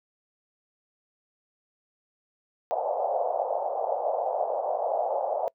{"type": "band-pass noise", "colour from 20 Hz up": "white", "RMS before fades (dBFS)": -28, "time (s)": [2.71, 5.48], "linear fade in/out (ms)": 0, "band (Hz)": [530, 780], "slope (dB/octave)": 48, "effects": ["noise-tail reverb RT60 0.1 s tail -24 dB re dry"]}